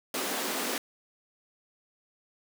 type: high-pass noise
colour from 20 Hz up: pink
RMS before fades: -32 dBFS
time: 0.14-0.78 s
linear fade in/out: 2 ms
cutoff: 210 Hz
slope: 48 dB/octave
effects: none